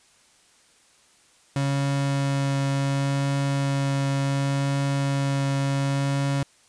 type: tone with vibrato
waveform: 35% pulse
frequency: 138.59 Hz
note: C#3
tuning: in tune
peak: -20 dBFS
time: 1.56-6.43 s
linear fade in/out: 2 ms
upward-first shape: triangle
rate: 0.69 Hz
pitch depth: 10 cents each way
effects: white hiss -58 dBFS RMS until 6.68 s + resampled to 22050 Hz